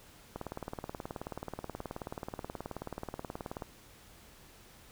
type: click train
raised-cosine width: 1 ms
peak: -24 dBFS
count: 62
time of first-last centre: 0.36-3.622 s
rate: 18.7 Hz
effects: pink hiss -57 dBFS RMS until 4.91 s